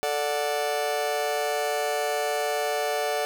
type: chord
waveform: 40% pulse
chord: D major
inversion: second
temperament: just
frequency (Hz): 440.5 / 587.3 / 734.2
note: A4 / D5 / F#5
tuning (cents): +2 / 0 / -14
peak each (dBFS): -29 / -28 / -28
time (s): 0.03-3.25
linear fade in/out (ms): 0
effects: none